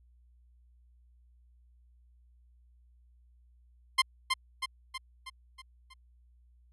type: tone with echo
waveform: 15% pulse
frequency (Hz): 1046.5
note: C6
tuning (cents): 0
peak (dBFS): -14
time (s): 3.98-4.02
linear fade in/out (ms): 10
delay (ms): 320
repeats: 6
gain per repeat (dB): -5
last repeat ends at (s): 5.94
effects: added 60 Hz sine -59 dBFS peak until 6.72 s + resampled to 24000 Hz